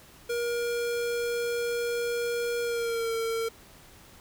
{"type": "tone with pitch glide", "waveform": "square", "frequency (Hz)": [474.5, 454.9], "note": ["A#4", "A#4"], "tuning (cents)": [31, -42], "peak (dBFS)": -28, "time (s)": [0.29, 3.49], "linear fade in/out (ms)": 10, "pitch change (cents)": -73, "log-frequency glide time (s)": [2.62, 3.13], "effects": ["pink hiss -53 dBFS RMS until 4.2 s"]}